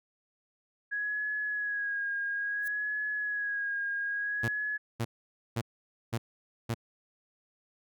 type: tone with vibrato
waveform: sine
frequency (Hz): 1661.2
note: G#6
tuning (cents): 0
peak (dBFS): -30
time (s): 0.91-4.78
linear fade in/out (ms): 20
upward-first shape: sine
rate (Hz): 0.59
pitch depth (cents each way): 38
type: noise with exponential growth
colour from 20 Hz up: violet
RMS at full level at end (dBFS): -39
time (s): 2.59-2.68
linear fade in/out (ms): 5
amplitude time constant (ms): 18
type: tone bursts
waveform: sawtooth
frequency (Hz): 116.1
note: A#2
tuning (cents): -7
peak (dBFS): -25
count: 5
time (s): 4.43-6.745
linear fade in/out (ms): 10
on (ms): 55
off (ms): 510
effects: none